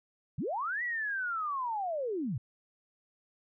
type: linear two-way sweep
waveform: sine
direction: up then down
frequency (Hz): 101.6 to 1975.5 to 101.6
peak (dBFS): -31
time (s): 0.38-2.38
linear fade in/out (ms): 5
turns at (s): 0.83
effects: none